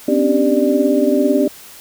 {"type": "tone cluster", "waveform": "sine", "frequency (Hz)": [253.7, 275.7, 293.6, 392.2, 593], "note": ["B3", "C#4", "D4", "G4", "D5"], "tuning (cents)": [47, -9, 0, 1, 17], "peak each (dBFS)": -18, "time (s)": [0.08, 1.48], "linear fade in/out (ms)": 5, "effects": ["white hiss -39 dBFS RMS until 1.8 s"]}